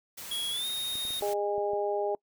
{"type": "noise", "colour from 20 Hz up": "white", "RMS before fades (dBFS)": -42, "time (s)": [0.17, 1.34], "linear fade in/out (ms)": 10}
{"type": "tone with pitch glide", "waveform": "square", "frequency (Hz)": [3328, 3714], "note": ["G#7", "A#7"], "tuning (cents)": [3, -7], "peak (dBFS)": -31, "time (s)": [0.31, 1.2], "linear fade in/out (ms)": 5, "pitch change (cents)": 190, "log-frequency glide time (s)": [0.51, 0.67]}
{"type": "clicks", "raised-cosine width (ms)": 2, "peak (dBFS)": -34, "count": 6, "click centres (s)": [0.955, 1.052, 1.106, 1.211, 1.581, 1.734]}
{"type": "harmonic tone", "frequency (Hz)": 204.4, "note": "G#3", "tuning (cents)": -27, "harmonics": [2, 3, 4], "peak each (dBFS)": [-30, -32, -33], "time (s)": [1.22, 2.15], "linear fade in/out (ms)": 2}
{"effects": ["noise-tail reverb RT60 0.1 s tail -25 dB re dry"]}